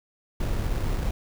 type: noise with sample-and-hold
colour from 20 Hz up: brown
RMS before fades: -26 dBFS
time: 0.4-1.11 s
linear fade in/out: 5 ms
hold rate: 3150 Hz
effects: none